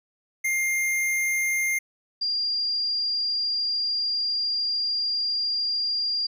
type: tone pair in turn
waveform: square / sine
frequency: 2112 / 4791 Hz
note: C7 / D8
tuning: +16 / +34 cents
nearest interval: octave + major second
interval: 1418 cents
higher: second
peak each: -23 dBFS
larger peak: neither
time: 0.44-1.79 / 2.21-6.27 s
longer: second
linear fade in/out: 10 ms
effects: none